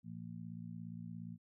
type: harmonic tone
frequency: 57.2 Hz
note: A#1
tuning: 32 cents flat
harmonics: 2 / 3 / 4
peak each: -50 / -47 / -50 dBFS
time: 0.03-1.38 s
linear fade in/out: 50 ms
effects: none